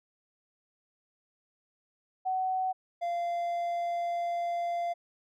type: tone pair in turn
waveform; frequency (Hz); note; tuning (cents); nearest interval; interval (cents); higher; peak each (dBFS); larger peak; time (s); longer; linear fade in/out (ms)
sine / triangle; 750 / 690.9; F#5 / F5; +23 / -19; minor second; 142; first; -27; neither; 2.25-2.73 / 3.01-4.94; second; 20
effects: none